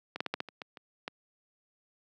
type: clicks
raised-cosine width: 0.3 ms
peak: -21 / -14 / -16 / -14 / -16 / -28 / -23 / -30 / -19 dBFS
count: 9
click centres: 0.16 / 0.205 / 0.263 / 0.34 / 0.404 / 0.487 / 0.618 / 0.772 / 1.079 s
effects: high-pass 200 Hz 12 dB/octave